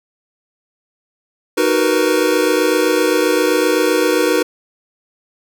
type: chord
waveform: square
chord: B major seventh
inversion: first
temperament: equal with one note detuned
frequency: 311.1 / 372.1 / 466.2 / 493.9 Hz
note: D#4 / F#4 / A#4 / B4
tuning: 0 / +10 / 0 / 0 cents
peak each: -19 dBFS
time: 1.57-4.43 s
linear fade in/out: 10 ms
effects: none